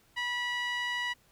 sawtooth tone with band-pass filter, 974 Hz, B5, 24 cents flat, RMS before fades -33 dBFS, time 0.16-1.14 s, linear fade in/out 20 ms, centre 2300 Hz, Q 2.6, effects pink hiss -65 dBFS RMS until 1.31 s

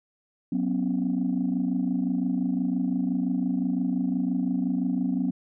sine chord, F# suspended fourth, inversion none, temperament equal with one note detuned, 185 / 246.9 / 272.7 Hz, F#3 / B3 / C#4, 0 / 0 / -28 cents, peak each -27 / -26 / -27 dBFS, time 0.52-5.31 s, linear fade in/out 5 ms, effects tanh soft clip ceiling -17 dBFS

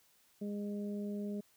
harmonic tone, 205 Hz, G#3, 22 cents flat, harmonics 1 / 2 / 3, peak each -37 / -44 / -50 dBFS, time 0.41-1.41 s, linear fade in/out 10 ms, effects white hiss -69 dBFS RMS until 1.56 s

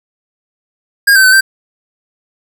square tone with pitch steps, 1623 / 1544 / 1516 / 1564 Hz, G#6 / G6 / F#6 / G6, -40 / -27 / +42 / -4 cents, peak -5 dBFS, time 1.07-1.41 s, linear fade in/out 10 ms, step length 85 ms, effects none

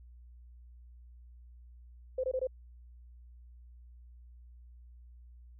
sine tone bursts, 516 Hz, C5, 24 cents flat, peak -29 dBFS, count 4, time 2.18-2.471 s, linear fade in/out 5 ms, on 57 ms, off 21 ms, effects added 60 Hz sine -51 dBFS peak until 5.59 s

